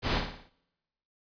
pink noise with echo, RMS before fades -28 dBFS, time 0.02-0.22 s, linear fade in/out 50 ms, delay 57 ms, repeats 5, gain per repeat -6 dB, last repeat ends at 0.505 s, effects noise-tail reverb RT60 1.0 s tail -25 dB re dry + resampled to 11025 Hz

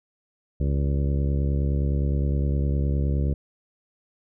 harmonic tone with a mistuned harmonic, 69.7 Hz, C#2, 10 cents sharp, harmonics 1 / 2 / 3 / 4 / 5 / 6 / 7 / 8, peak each -22 / -26 / -33 / -36 / -37 / -40 / -40 / -43 dBFS, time 0.6-3.34 s, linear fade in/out 5 ms, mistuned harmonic 8, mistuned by +48 cents, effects none

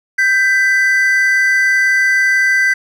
triangle tone pair together, 1567.9 / 1994 Hz, G6 / B6, 0 / +16 cents, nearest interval major third, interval 416 cents, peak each -11 dBFS, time 0.18-2.74 s, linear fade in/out 10 ms, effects none

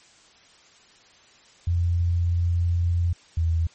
sine tone pair in turn, 86.3 / 82.49 Hz, F2 / E2, -20 / +2 cents, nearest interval minor second, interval 78 cents, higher first, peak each -19 dBFS, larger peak neither, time 1.67-3.13 / 3.37-3.67 s, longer first, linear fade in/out 5 ms, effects white hiss -54 dBFS RMS until 3.74 s + MP3 32 kbps

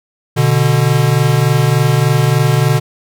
square tone pair together, 123.6 / 146.99 Hz, B2 / D3, +2 / +2 cents, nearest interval minor third, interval 300 cents, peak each -13 dBFS, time 0.36-2.8 s, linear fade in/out 20 ms, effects none

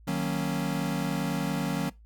square chord, D# minor seventh, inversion none, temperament equal with one note detuned, 155.56 / 186.07 / 233.1 / 277.2 Hz, D#3 / F#3 / A#3 / C#4, 0 / +10 / 0 / 0 cents, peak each -33 / -32 / -35 / -34 dBFS, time 0.07-1.9 s, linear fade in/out 10 ms, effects noise-tail reverb RT60 0.2 s tail -20 dB re dry + added 55 Hz sine -50 dBFS peak until 2.05 s

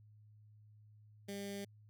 15% pulse tone with notch filter, 200 Hz, G3, 35 cents sharp, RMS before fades -44 dBFS, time 1.28-1.65 s, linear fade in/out 10 ms, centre 1000 Hz, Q 0.69, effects added 106 Hz sine -59 dBFS peak until 1.89 s

